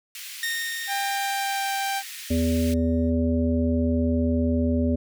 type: high-pass noise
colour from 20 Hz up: pink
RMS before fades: -38 dBFS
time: 0.15-2.74 s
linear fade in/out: 2 ms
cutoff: 2000 Hz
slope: 24 dB/octave
type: tone with exponential decay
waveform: sawtooth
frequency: 1846 Hz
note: A#6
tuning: 17 cents flat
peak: -21 dBFS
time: 0.43-3.1 s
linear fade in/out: 1 ms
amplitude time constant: 580 ms
type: tone with pitch glide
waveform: sawtooth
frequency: 794 to 786.2 Hz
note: G5 to G5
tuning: +22 to +5 cents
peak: -21 dBFS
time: 0.87-2.03 s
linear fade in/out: 50 ms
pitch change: -17 cents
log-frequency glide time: 1.01-1.73 s
type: harmonic tone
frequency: 82.5 Hz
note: E2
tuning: 2 cents sharp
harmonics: 1 / 3 / 5 / 7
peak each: -24 / -22 / -32 / -30 dBFS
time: 2.3-4.96 s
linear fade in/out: 10 ms
effects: none